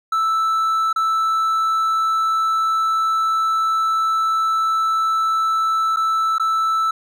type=tone with dropouts; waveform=triangle; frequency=1318.5 Hz; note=E6; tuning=in tune; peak=-14 dBFS; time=0.12-6.91 s; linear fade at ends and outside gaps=5 ms; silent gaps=0.929-0.96 / 5.962-5.969 / 6.383-6.397 s; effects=none